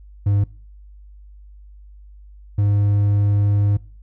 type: tone pair in turn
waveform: triangle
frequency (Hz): 101 / 102.06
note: G#2 / G#2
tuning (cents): -48 / -30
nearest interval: unison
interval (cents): 18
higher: second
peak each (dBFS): -12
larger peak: neither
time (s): 0.26-0.44 / 2.58-3.77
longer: second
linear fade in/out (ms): 5
effects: noise-tail reverb RT60 0.4 s tail -23 dB re dry + added 50 Hz sine -40 dBFS peak until 4.02 s